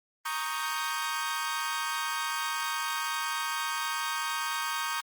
sawtooth chord, Eb dominant seventh, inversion second, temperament equal, 932.3 / 1108.7 / 1244.5 / 1568 Hz, Bb5 / Db6 / Eb6 / G6, 0 / 0 / 0 / 0 cents, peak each -32 dBFS, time 0.25-5.01 s, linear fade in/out 10 ms, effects Opus 24 kbps

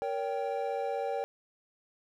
triangle chord, G diminished, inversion first, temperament equal with one note detuned, 466.2 / 562.1 / 784 Hz, Bb4 / Db5 / G5, 0 / +24 / 0 cents, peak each -33 dBFS, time 0.02-1.24 s, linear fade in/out 0 ms, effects none

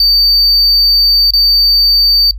triangle tone with dropouts, 4600 Hz, D8, 37 cents flat, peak -5 dBFS, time 0-2.31 s, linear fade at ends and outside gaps 2 ms, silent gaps 1.307-1.335 s, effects noise-tail reverb RT60 0.1 s tail -22 dB re dry + added 50 Hz sine -21 dBFS peak until 2.38 s

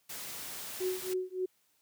white noise, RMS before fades -42 dBFS, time 0.09-1.14 s, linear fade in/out 10 ms
sine tone with tremolo, 370 Hz, F#4, in tune, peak -28 dBFS, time 0.8-1.46 s, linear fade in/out 10 ms, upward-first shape triangle, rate 3.5 Hz, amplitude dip 100%
effects white hiss -72 dBFS RMS until 1.81 s + high-pass 80 Hz 12 dB/octave

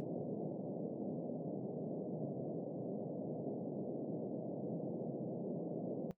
pink band-pass noise, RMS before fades -42 dBFS, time 0-6.11 s, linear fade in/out 0 ms, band 140 to 640 Hz, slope 48 dB/octave, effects noise-tail reverb RT60 0.1 s tail -17 dB re dry

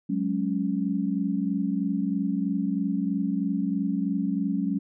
sine chord, F# suspended second, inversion none, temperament just, 185 / 208.1 / 277.5 Hz, F#3 / G#3 / C#4, 0 / +4 / +2 cents, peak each -28 dBFS, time 0.09-4.79 s, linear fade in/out 10 ms, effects none

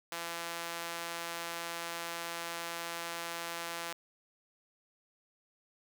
sawtooth tone with high-pass filter, 169.1 Hz, E3, 44 cents sharp, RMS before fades -40 dBFS, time 0.12-3.93 s, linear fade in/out 2 ms, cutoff 800 Hz, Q 0.61, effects none

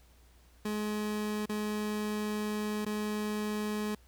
30% pulse tone with dropouts, 211.2 Hz, G#3, 29 cents sharp, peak -29 dBFS, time 0.65-3.95 s, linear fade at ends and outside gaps 5 ms, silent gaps 1.458-1.493 / 2.85-2.862 s, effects added 60 Hz sine -58 dBFS peak until 4.07 s + pink hiss -65 dBFS RMS until 4.07 s

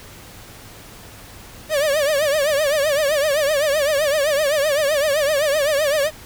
45% pulse tone with vibrato, 587.3 Hz, D5, in tune, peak -16 dBFS, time 1.69-6.11 s, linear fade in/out 50 ms, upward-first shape triangle, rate 7.8 Hz, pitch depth 150 cents each way, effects added 105 Hz sine -49 dBFS peak until 6.25 s + pink hiss -41 dBFS RMS until 6.25 s

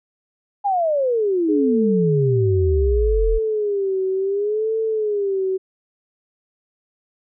sine exponential sweep, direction down, 830.6 to 36.71 Hz, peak -16 dBFS, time 0.64-3.39 s, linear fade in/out 20 ms
sine tone with vibrato, 410 Hz, G#4, 22 cents flat, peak -18 dBFS, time 1.48-5.58 s, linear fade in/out 20 ms, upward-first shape sine, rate 0.68 Hz, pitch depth 140 cents each way
effects none

